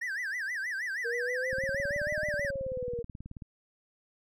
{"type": "tone with vibrato", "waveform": "triangle", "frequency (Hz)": 1760, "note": "A6", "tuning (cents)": 0, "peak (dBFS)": -30, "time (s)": [0.01, 2.51], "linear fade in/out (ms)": 10, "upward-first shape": "sine", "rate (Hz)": 6.3, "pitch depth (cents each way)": 230}
{"type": "exponential two-way sweep", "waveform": "sine", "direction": "up then down", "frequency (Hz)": [466.2, 614, 466.2], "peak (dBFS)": -32, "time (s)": [1.04, 3.03], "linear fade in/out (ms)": 20, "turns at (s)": 2.21}
{"type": "click train", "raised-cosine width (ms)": 5, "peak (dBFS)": -30, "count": 36, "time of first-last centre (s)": [1.53, 3.422], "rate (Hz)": 18.5}
{"effects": []}